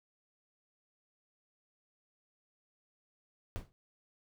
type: noise with exponential decay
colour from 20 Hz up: brown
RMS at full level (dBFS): -35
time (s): 3.56-3.72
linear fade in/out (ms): 0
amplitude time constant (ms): 34
effects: none